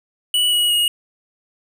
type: tone with pitch steps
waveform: square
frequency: 2948 / 2912 / 2877 Hz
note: F#7 / F#7 / F#7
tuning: -7 / -28 / -49 cents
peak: -15 dBFS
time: 0.34-0.88 s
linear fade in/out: 2 ms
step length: 180 ms
effects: none